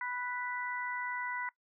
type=harmonic tone; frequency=493.9 Hz; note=B4; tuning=in tune; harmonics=2 / 3 / 4; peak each=-39 / -40 / -39 dBFS; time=0.01-1.49 s; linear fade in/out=2 ms; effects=noise-tail reverb RT60 0.1 s tail -20 dB re dry